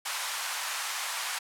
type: high-pass noise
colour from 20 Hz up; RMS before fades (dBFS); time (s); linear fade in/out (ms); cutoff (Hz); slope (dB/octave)
pink; -33; 0.05-1.39; 10; 880; 24
effects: low-pass 12000 Hz 12 dB/octave